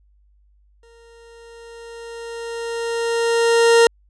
40% pulse tone with exponential growth, 463.8 Hz, A#4, 9 cents flat, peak -8 dBFS, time 0.83-3.87 s, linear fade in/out 2 ms, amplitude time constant 660 ms, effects added 50 Hz sine -53 dBFS peak until 4.09 s + resampled to 22050 Hz

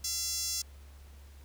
sawtooth tone with high-pass filter, 680 Hz, F5, 46 cents flat, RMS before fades -34 dBFS, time 0.04-0.62 s, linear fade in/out 5 ms, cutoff 5800 Hz, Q 3.3, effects added 70 Hz sine -49 dBFS peak until 1.44 s + pink hiss -61 dBFS RMS until 1.44 s

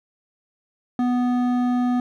triangle tone with hard clipping, 246.9 Hz, B3, in tune, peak -20 dBFS, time 0.99-2 s, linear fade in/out 2 ms, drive 14 dB, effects none

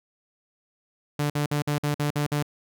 sawtooth tone bursts, 146.83 Hz, D3, in tune, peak -19 dBFS, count 8, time 1.19-2.427 s, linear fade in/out 5 ms, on 110 ms, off 51 ms, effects none

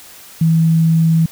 sine tone, 162.8 Hz, E3, 21 cents flat, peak -9 dBFS, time 0.41-1.26 s, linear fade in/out 5 ms, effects white hiss -39 dBFS RMS until 1.31 s

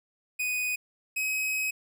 45% pulse tone pair in turn, 2489 / 2540 Hz, D#7 / D#7, 0 / +35 cents, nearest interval unison, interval 35 cents, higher second, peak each -27 dBFS, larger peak neither, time 0.39-0.76 / 1.16-1.71 s, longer second, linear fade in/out 10 ms, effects none

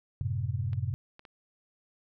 sine chord, F# diminished, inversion none, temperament equal, 92.5 / 110 / 130.81 Hz, F#2 / A2 / C3, 0 / 0 / 0 cents, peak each -33 dBFS, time 0.21-0.94 s, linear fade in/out 0 ms
clicks, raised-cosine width 0.3 ms, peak -33 dBFS, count 3, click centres 0.732 / 1.194 / 1.252 s
effects none

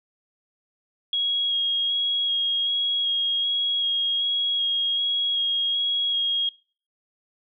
sine tone with vibrato, 3292 Hz, G#7, 16 cents flat, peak -21 dBFS, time 1.13-6.49 s, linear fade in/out 2 ms, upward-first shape square, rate 1.3 Hz, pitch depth 11 cents each way, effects noise-tail reverb RT60 0.4 s tail -22 dB re dry

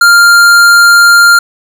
sine tone with tanh clipping, 1398 Hz, F6, 1 cent sharp, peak -3 dBFS, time 0.01-1.39 s, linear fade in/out 5 ms, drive 18 dB, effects none

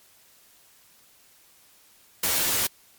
white noise with comb filter, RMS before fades -24 dBFS, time 2.23-2.67 s, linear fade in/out 5 ms, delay 11 ms, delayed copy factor +0.5, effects white hiss -57 dBFS RMS until 2.98 s + MP3 96 kbps

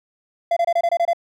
triangle tone bursts, 683 Hz, F5, 39 cents flat, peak -13 dBFS, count 8, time 0.51-1.133 s, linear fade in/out 5 ms, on 56 ms, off 25 ms, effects none

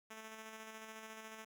5% pulse tone with tremolo, 220 Hz, A3, in tune, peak -37 dBFS, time 0.1-1.45 s, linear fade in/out 10 ms, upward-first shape square, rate 14 Hz, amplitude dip 30%, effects none

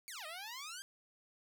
10% pulse exponential two-way sweep, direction down then up, 2349 to 605 to 1623 Hz, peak -36 dBFS, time 0.08-0.82 s, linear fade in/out 0 ms, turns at 0.26 s, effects none

